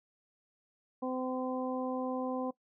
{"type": "harmonic tone", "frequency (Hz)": 256.5, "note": "C4", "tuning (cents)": -34, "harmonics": [1, 2, 3, 4], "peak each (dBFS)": [-35, -37, -41, -43], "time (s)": [1.02, 2.51], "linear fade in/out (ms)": 10, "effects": ["noise-tail reverb RT60 0.1 s tail -19 dB re dry"]}